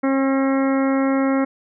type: harmonic tone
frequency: 269.8 Hz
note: C#4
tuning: 47 cents flat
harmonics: 1 / 2 / 3 / 4 / 5 / 6 / 7 / 8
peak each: -17 / -23 / -30 / -31 / -30 / -38 / -34 / -35 dBFS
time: 0.03-1.45 s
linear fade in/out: 10 ms
effects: none